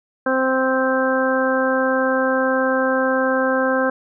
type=harmonic tone; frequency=261.6 Hz; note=C4; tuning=in tune; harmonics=1 / 2 / 3 / 4 / 5 / 6; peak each=-22 / -19 / -28 / -26 / -27 / -23 dBFS; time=0.26-3.9 s; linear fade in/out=5 ms; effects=none